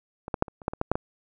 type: clicks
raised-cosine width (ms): 1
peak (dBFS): -21 / -12 / -6 / -26 / -29 / -10 / -20 / -11 / -7 / -12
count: 10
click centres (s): 0.281 / 0.342 / 0.424 / 0.482 / 0.618 / 0.681 / 0.735 / 0.814 / 0.916 / 0.955
effects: none